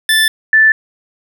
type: tone pair in turn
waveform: 25% pulse / sine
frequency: 1759 / 1759 Hz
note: A6 / A6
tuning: -1 / -1 cents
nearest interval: unison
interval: 0 cents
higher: neither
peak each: -5 dBFS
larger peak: neither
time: 0.09-0.28 / 0.53-0.72 s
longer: neither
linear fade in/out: 2 ms
effects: none